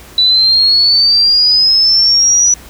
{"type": "exponential sweep", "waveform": "sine", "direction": "up", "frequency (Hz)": [3951, 5920], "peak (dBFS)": -6, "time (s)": [0.18, 2.54], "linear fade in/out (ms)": 2, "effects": ["added 60 Hz sine -39 dBFS peak until 2.69 s", "pink hiss -37 dBFS RMS until 2.69 s"]}